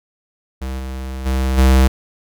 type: tone with level steps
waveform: square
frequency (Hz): 65.41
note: C2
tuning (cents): 0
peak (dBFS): -23 / -25 / -16 / -9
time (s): 0.61-1.88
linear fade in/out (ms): 10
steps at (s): 0.78 / 1.25 / 1.57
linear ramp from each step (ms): 20
effects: none